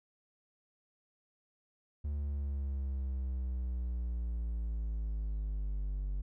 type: exponential sweep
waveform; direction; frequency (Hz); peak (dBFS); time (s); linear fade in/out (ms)
triangle; down; 73.42 to 47.52; -31; 2.04-6.22; 10
effects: none